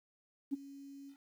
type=tone with ADSR envelope; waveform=sine; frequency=277.6 Hz; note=C#4; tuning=3 cents sharp; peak=-29 dBFS; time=0.51-1.17 s; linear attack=25 ms; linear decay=19 ms; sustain=-19 dB; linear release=83 ms; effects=tanh soft clip ceiling -25 dBFS + 11-bit